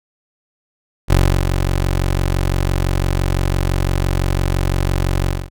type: tone with ADSR envelope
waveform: 20% pulse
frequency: 45.91 Hz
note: F#1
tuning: 13 cents flat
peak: -4 dBFS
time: 1.08-5.5 s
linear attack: 41 ms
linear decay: 310 ms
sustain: -6 dB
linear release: 230 ms
effects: none